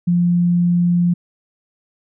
sine tone, 174.61 Hz, F3, in tune, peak -12 dBFS, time 0.07-1.14 s, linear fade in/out 10 ms, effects none

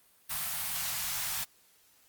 white band-stop noise, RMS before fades -34 dBFS, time 0.29-1.45 s, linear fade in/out 20 ms, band 190 to 660 Hz, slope 48 dB/octave, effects white hiss -64 dBFS RMS until 2.08 s + Opus 32 kbps

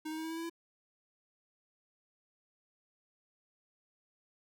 square tone with pitch steps, 311.1 / 314.9 / 318.7 / 322.6 / 326.6 / 330.6 / 334.6 Hz, D#4 / D#4 / D#4 / E4 / E4 / E4 / E4, 0 / +21 / +42 / -37 / -16 / +5 / +26 cents, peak -38 dBFS, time 0.05-0.498 s, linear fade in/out 10 ms, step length 64 ms, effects none

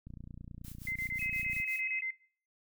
click train, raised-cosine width 5 ms, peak -34 dBFS, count 46, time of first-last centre 0.07-1.601 s, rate 29.4 Hz
blue noise with tremolo, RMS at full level -50 dBFS, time 0.64-1.81 s, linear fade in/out 5 ms, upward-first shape sine, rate 5.7 Hz, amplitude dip 90%
sine tone bursts, 2071 Hz, C7, 18 cents flat, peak -33 dBFS, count 11, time 0.87-2.106 s, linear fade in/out 2 ms, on 86 ms, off 29 ms
sine tone, 2557 Hz, D#7, 47 cents sharp, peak -35 dBFS, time 1.19-2.01 s, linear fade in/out 5 ms
effects noise-tail reverb RT60 0.5 s tail -22 dB re dry

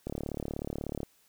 click train, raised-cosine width 2 ms, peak -21 dBFS, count 36, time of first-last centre 0.07-1.032 s, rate 36.4 Hz, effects white hiss -66 dBFS RMS until 1.28 s

